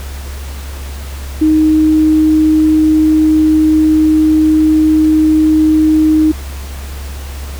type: tone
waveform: sine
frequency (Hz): 311.1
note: D#4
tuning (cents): 0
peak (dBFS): -6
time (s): 1.41-6.32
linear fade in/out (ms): 10
effects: added 69 Hz sine -22 dBFS peak until 7.59 s + pink hiss -32 dBFS RMS until 7.59 s